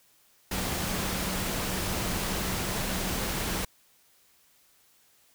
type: tone in noise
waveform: sine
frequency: 187.7 Hz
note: F#3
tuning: 25 cents sharp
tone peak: -38 dBFS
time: 0.51-3.65 s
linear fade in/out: 5 ms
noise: pink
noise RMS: -31 dBFS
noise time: 0.51-3.65 s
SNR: -10 dB
effects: white hiss -63 dBFS RMS until 5.34 s